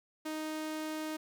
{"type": "tone", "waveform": "sawtooth", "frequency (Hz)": 311.1, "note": "D#4", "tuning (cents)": 0, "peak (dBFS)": -32, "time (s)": [0.25, 1.17], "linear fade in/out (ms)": 10, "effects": []}